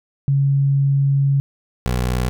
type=tone pair in turn; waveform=sine / 20% pulse; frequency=138.8 / 61.83 Hz; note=C#3 / B1; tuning=+3 / +3 cents; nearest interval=octave + major second; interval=1400 cents; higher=first; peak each=-13 dBFS; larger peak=neither; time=0.28-1.4 / 1.86-2.29 s; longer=first; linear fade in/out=0 ms; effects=none